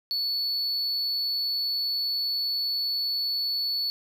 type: tone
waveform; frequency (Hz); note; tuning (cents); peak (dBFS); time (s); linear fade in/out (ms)
triangle; 4435; C#8; 0; -24; 0.11-3.9; 0
effects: none